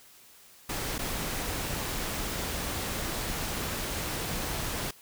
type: noise with dropouts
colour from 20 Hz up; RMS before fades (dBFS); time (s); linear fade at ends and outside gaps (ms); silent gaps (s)
pink; -33; 0.69-4.91; 5; 0.982-0.989
effects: white hiss -55 dBFS RMS until 5.01 s